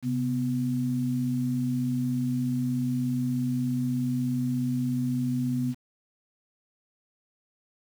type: tone pair together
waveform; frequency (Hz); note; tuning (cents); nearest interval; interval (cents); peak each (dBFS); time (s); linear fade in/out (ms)
sine; 131.5 / 248.2; C3 / B3; +9 / +9; major seventh; 1100; -29 / -26; 0.02-5.75; 50
effects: 8-bit